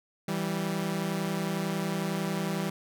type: tone pair together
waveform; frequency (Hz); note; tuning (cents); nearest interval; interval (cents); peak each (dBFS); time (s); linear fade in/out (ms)
sawtooth; 163.9 / 194.91; E3 / G3; -10 / -10; minor third; 300; -28 / -27; 0.28-2.7; 5
effects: none